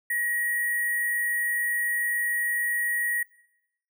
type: tone with sample-and-hold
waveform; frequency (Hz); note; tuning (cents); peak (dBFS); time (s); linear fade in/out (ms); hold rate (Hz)
sine; 1899; A#6; +32; -24; 0.1-3.23; 5; 11025
effects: noise-tail reverb RT60 0.9 s tail -23 dB re dry